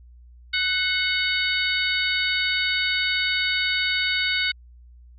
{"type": "harmonic tone with a mistuned harmonic", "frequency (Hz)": 746, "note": "F#5", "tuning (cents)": 14, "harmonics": [2, 3, 4, 5, 6], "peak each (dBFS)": [-27, -25, -29, -27, -30], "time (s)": [0.53, 4.52], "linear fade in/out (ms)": 10, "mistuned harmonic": 3, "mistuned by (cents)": -46, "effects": ["added 60 Hz sine -45 dBFS peak until 5.18 s"]}